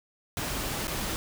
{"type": "noise with dropouts", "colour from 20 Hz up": "pink", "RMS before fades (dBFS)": -32, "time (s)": [0.37, 1.16], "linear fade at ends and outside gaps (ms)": 0, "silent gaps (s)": [0.871, 0.88], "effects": []}